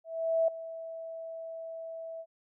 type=tone with ADSR envelope; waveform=sine; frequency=655 Hz; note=E5; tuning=11 cents flat; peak=-22 dBFS; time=0.04-2.26 s; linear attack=440 ms; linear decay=4 ms; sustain=-16 dB; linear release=58 ms; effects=none